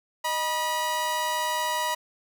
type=tone pair together; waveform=sawtooth; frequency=618 / 969.7 Hz; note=D#5 / B5; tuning=-12 / -32 cents; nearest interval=minor sixth; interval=780 cents; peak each=-29 / -22 dBFS; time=0.24-1.95 s; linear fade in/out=10 ms; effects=none